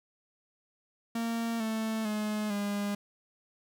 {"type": "tone with pitch steps", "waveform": "45% pulse", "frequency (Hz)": [230.3, 221, 212.2, 203.6], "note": ["A#3", "A3", "G#3", "G#3"], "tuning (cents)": [-21, 8, 38, -34], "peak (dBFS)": -30, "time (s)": [1.15, 2.95], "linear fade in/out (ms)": 5, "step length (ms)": 450, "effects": []}